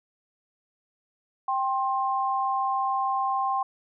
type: tone pair together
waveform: sine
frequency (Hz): 785.8 / 1059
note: G5 / C6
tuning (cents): +4 / +21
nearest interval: perfect fourth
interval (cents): 517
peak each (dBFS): -26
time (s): 1.48-3.63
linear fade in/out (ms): 5
effects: none